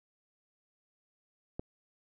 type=click; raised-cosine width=2 ms; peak=-23 dBFS; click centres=1.595 s; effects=none